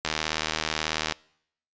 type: click train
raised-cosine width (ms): 0.2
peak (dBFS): -8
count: 85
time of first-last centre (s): 0.05-1.123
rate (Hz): 78.3
effects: noise-tail reverb RT60 0.7 s tail -24 dB re dry + resampled to 16000 Hz